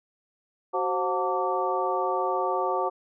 sine tone cluster, 374.8 / 529 / 723 / 897 / 1158 Hz, F#4 / C5 / F#5 / A5 / D6, +22 / +19 / -40 / +33 / -25 cents, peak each -30 dBFS, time 0.73-2.9 s, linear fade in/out 20 ms, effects none

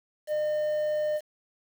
triangle tone with quantisation, 606 Hz, D#5, 46 cents flat, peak -23 dBFS, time 0.27-1.21 s, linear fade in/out 50 ms, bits 8, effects none

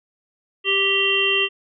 harmonic tone, 392.4 Hz, G4, 2 cents sharp, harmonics 1 / 3 / 5 / 7 / 8, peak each -24 / -30 / -27 / -19 / -22 dBFS, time 0.64-1.49 s, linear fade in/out 50 ms, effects none

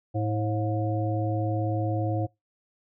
harmonic tone with a mistuned harmonic, 107.8 Hz, A2, 35 cents flat, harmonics 1 / 3 / 5 / 7, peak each -26 / -31 / -33 / -34 dBFS, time 0.14-2.27 s, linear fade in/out 20 ms, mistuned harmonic 7, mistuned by -90 cents, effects noise-tail reverb RT60 0.2 s tail -25 dB re dry

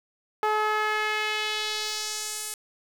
sawtooth tone with band-pass filter sweep, 427.6 Hz, A4, 49 cents flat, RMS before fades -28 dBFS, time 0.43-2.54 s, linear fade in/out 0 ms, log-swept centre 1000 to 9800 Hz, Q 1.5, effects 8-bit

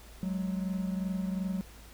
triangle tone pair together, 185.6 / 208.3 Hz, F#3 / G#3, +6 / +5 cents, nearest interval major second, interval 199 cents, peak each -29 / -35 dBFS, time 0.23-1.61 s, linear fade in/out 0 ms, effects added 55 Hz sine -50 dBFS peak until 1.93 s + pink hiss -54 dBFS RMS until 1.93 s

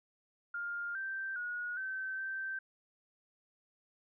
sine tone with pitch steps, 1407 / 1564 / 1450 / 1542 / 1557 Hz, F6 / G6 / F#6 / G6 / G6, +12 / -4 / -35 / -29 / -12 cents, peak -36 dBFS, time 0.54-2.59 s, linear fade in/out 5 ms, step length 410 ms, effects none

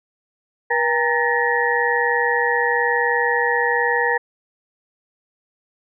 sine tone cluster, 480 / 805 / 924 / 1742 / 1883 Hz, B4 / G5 / A#5 / A6 / A#6, -49 / +46 / -16 / -18 / +17 cents, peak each -22 / -26 / -23 / -23 / -21 dBFS, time 0.7-4.18 s, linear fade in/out 10 ms, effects none

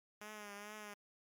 5% pulse tone with vibrato, 207.9 Hz, G#3, 2 cents sharp, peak -37 dBFS, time 0.21-0.94 s, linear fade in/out 5 ms, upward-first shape triangle, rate 2.3 Hz, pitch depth 58 cents each way, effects Opus 48 kbps

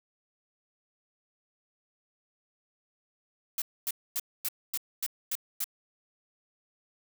blue noise bursts, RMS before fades -31 dBFS, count 8, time 3.58-5.642 s, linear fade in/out 2 ms, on 39 ms, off 250 ms, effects none

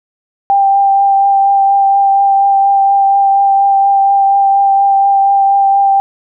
sine tone with vibrato, 790 Hz, G5, 13 cents sharp, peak -6 dBFS, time 0.5-6 s, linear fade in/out 0 ms, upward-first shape triangle, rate 4.2 Hz, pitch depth 15 cents each way, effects none

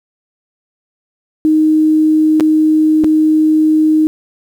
sine tone with dropouts, 311.1 Hz, D#4, in tune, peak -7 dBFS, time 1.45-4.07 s, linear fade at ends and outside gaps 0 ms, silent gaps 2.399-2.407 / 3.038-3.044 s, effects 7-bit

